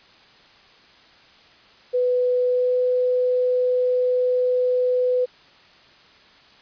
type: tone with pitch glide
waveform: sine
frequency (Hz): 497.4 to 500.6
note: B4 to B4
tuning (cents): +12 to +23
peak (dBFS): -17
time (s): 1.93-5.26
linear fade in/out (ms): 20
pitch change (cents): +11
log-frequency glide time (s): 2.47-2.76
effects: white hiss -51 dBFS RMS until 6.61 s + resampled to 11025 Hz